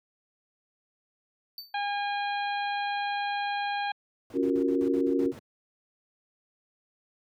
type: tone with exponential decay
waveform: square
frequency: 4563 Hz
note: C#8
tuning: 49 cents sharp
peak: -35 dBFS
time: 1.58-1.78 s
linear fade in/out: 1 ms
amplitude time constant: 42 ms
type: harmonic tone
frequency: 813 Hz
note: G#5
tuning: 37 cents flat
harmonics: 1 / 2 / 3 / 4 / 5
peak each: -29 / -35 / -39 / -41 / -43 dBFS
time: 1.74-3.92 s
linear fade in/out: 5 ms
type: noise bursts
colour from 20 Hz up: brown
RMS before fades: -39 dBFS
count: 9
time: 4.3-5.391 s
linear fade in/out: 2 ms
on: 75 ms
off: 52 ms
type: chord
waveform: sine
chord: Gb major seventh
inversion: second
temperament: equal with one note detuned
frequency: 277.2 / 349.2 / 376.9 / 466.2 Hz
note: Db4 / F4 / Gb4 / Bb4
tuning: 0 / 0 / +32 / 0 cents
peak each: -26 / -29 / -30 / -30 dBFS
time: 4.33-5.33 s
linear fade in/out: 50 ms
effects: high-pass 150 Hz 12 dB/octave